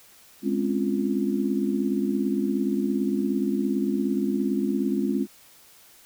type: chord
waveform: sine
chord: Db major seventh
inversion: second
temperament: just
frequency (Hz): 207.9 / 259.9 / 277.2 / 346.5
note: Ab3 / C4 / Db4 / F4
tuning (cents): +2 / -11 / 0 / -14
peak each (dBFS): -26 / -28 / -28 / -29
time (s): 0.42-5.27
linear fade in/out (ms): 50
effects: white hiss -53 dBFS RMS until 6.05 s